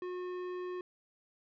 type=tone with tanh clipping; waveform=sine; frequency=361.8 Hz; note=F#4; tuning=39 cents flat; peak=-39 dBFS; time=0.02-0.81 s; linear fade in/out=2 ms; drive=14 dB; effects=none